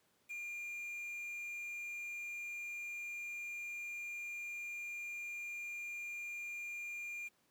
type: tone with quantisation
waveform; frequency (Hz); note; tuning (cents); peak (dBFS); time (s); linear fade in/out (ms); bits
triangle; 2400; D7; +37; -40; 0.29-7.29; 20; 10
effects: pink hiss -74 dBFS RMS until 7.5 s + high-pass 150 Hz 12 dB/octave